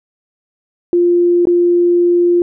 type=tone with dropouts; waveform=sine; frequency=349.2 Hz; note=F4; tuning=in tune; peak=-8 dBFS; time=0.93-2.42 s; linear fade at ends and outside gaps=1 ms; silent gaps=1.454-1.471 s; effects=none